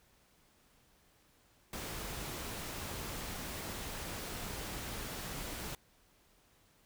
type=noise; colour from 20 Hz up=pink; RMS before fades=-42 dBFS; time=1.73-5.75 s; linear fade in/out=2 ms; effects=pink hiss -68 dBFS RMS until 6.85 s